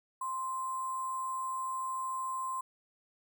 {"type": "tone with sample-and-hold", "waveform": "sine", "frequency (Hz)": 1046.5, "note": "C6", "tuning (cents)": 0, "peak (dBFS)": -33, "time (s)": [0.21, 2.61], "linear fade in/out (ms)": 5, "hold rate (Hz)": 8820, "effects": []}